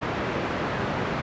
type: band-pass noise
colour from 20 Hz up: pink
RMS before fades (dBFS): -28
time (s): 0.01-1.22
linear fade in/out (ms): 20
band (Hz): 120 to 1900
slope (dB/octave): 12
effects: resampled to 16000 Hz